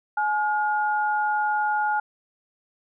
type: tone pair together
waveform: sine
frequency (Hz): 845 / 1426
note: G#5 / F6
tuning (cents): +30 / +36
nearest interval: major sixth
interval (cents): 906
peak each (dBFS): -22 / -26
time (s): 0.17-2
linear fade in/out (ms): 5
effects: none